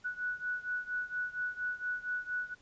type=beating tone pair; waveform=sine; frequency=1474 / 1478.3 Hz; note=F#6 / F#6; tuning=-7 / -2 cents; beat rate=4.3 Hz; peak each=-36 / -38 dBFS; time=0.04-2.55 s; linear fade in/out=20 ms; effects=pink hiss -64 dBFS RMS until 2.61 s + resampled to 16000 Hz